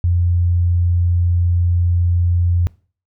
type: tone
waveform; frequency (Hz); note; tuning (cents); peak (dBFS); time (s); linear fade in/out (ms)
sine; 87.31; F2; 0; -12; 0.04-2.67; 0
effects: noise-tail reverb RT60 0.4 s tail -22 dB re dry